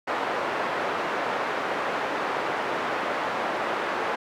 pink band-pass noise, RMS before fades -28 dBFS, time 0.07-4.16 s, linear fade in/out 10 ms, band 500 to 1600 Hz, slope 12 dB/octave, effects none

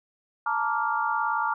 sine chord, Bb major seventh, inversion third, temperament just, 874.1 / 932.3 / 1165.4 / 1398.5 Hz, A5 / Bb5 / D6 / F6, -12 / 0 / -14 / +2 cents, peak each -29 dBFS, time 0.46-1.54 s, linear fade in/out 5 ms, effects none

